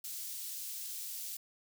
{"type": "high-pass noise", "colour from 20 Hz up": "white", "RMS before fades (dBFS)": -42, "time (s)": [0.04, 1.37], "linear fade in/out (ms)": 5, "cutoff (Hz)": 4500, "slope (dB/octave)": 12, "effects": []}